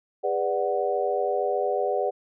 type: chord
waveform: sine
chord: G# half-diminished seventh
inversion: none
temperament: equal with one note detuned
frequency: 405.6 / 493.9 / 587.3 / 740 Hz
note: G#4 / B4 / D5 / F#5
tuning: -41 / 0 / 0 / 0 cents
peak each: -28 dBFS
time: 0.23-2.11 s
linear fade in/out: 20 ms
effects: none